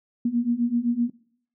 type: beating tone pair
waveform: sine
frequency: 233.8 / 241.6 Hz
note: A#3 / B3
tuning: +5 / -38 cents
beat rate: 7.8 Hz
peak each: -25 / -23 dBFS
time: 0.25-1.1 s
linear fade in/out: 5 ms
effects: noise-tail reverb RT60 0.6 s tail -20 dB re dry

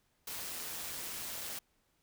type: noise with amplitude modulation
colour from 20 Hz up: white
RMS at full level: -40 dBFS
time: 0.27-1.59 s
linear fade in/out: 5 ms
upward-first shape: sine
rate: 170 Hz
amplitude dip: 35%
effects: pink hiss -75 dBFS RMS until 2.02 s

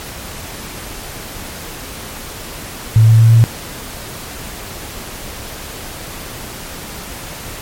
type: tone with pitch steps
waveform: sine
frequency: 111.4 / 112.5 / 113.61 / 114.73 Hz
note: A2 / A2 / A#2 / A#2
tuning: +22 / +39 / -44 / -27 cents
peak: -4 dBFS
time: 2.96-3.44 s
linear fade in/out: 0 ms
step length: 120 ms
effects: pink hiss -29 dBFS RMS until 7.61 s + MP3 64 kbps

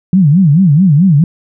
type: tone with vibrato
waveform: sine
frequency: 165.9 Hz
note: E3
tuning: 11 cents sharp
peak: -4 dBFS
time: 0.13-1.24 s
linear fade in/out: 2 ms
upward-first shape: sine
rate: 4.6 Hz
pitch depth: 290 cents each way
effects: none

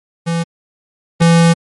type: tone pair in turn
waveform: square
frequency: 167.7 / 167.7 Hz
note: E3 / E3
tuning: +30 / +30 cents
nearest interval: unison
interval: 0 cents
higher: neither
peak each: -15 / -7 dBFS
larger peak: second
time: 0.26-0.44 / 1.2-1.54 s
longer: second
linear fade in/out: 20 ms
effects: MP3 48 kbps

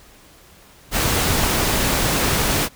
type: noise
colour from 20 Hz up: pink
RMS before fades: -19 dBFS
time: 0.91-2.69 s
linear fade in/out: 50 ms
effects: pink hiss -48 dBFS RMS until 2.75 s

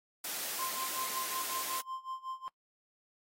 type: high-pass noise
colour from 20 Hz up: white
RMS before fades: -38 dBFS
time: 0.24-1.81 s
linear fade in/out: 5 ms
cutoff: 270 Hz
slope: 12 dB/octave
type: tone with tremolo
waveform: triangle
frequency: 1046.5 Hz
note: C6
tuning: in tune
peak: -34 dBFS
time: 0.59-2.48 s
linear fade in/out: 0 ms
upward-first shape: sine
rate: 5.4 Hz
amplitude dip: 90%
effects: noise-tail reverb RT60 0.1 s tail -24 dB re dry + AAC 48 kbps

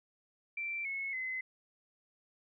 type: tone with pitch steps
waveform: sine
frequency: 2346 / 2189 / 2042 Hz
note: D7 / C#7 / C7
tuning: -2 / -22 / -43 cents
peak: -35 dBFS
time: 0.57-1.41 s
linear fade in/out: 5 ms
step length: 280 ms
effects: none

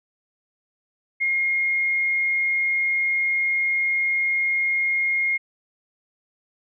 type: tone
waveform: sine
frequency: 2140 Hz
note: C7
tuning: 38 cents sharp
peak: -19 dBFS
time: 1.2-5.38 s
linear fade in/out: 20 ms
effects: none

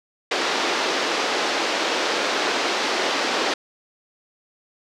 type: band-pass noise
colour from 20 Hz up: pink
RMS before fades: -23 dBFS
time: 0.31-3.54 s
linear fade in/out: 5 ms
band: 320 to 5500 Hz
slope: 24 dB/octave
effects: none

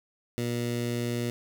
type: tone with notch filter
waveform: 15% pulse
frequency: 120 Hz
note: B2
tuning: 49 cents flat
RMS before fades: -30 dBFS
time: 0.38-1.3 s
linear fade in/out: 0 ms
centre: 1100 Hz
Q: 1.3
effects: none

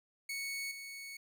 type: tone with level steps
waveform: sawtooth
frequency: 2217 Hz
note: C#7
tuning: in tune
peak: -34 / -41 dBFS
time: 0.29-1.17 s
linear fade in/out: 5 ms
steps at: 0.71 s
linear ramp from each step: 5 ms
effects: none

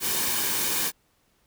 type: noise with comb filter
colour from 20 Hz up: white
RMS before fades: -26 dBFS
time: 0-0.92 s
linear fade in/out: 50 ms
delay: 1.5 ms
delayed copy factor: -0.5
effects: pink hiss -67 dBFS RMS until 1.46 s

